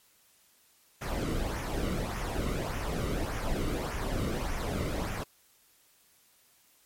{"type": "noise with flanger", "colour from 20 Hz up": "brown", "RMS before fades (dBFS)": -32, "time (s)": [1.01, 5.24], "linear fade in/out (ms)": 10, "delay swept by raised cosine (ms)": [0.23, 1.22], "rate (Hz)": 1.7, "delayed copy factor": -0.6, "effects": ["white hiss -64 dBFS RMS until 6.85 s", "MP3 64 kbps"]}